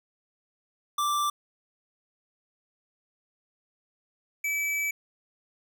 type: tone pair in turn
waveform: square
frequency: 1174.7 / 2302 Hz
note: D6 / D7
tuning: 0 / -35 cents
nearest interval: octave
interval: 1165 cents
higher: second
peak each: -25 / -27 dBFS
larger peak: first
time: 0.98-1.3 / 4.44-4.91 s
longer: second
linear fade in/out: 5 ms
effects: none